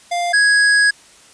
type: tone pair in turn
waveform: square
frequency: 698.5 / 1661.3 Hz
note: F5 / G#6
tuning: 0 / 0 cents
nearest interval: octave + minor third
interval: 1500 cents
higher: second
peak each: -18 / -11 dBFS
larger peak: second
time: 0.11-0.33 / 0.33-0.91 s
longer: second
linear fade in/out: 10 ms
effects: white hiss -46 dBFS RMS until 1.33 s + resampled to 22050 Hz